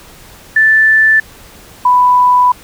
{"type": "tone pair in turn", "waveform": "sine", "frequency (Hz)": [1760, 991.9], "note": ["A6", "B5"], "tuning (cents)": [0, 7], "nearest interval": "minor seventh", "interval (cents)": 993, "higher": "first", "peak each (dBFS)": -5, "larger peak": "neither", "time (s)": [[0.56, 1.2], [1.85, 2.52]], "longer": "second", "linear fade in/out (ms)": 5, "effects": ["pink hiss -38 dBFS RMS until 2.63 s"]}